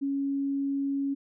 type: tone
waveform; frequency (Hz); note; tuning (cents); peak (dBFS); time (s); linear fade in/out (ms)
sine; 277.2; C#4; 0; -26; 0.01-1.15; 20
effects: none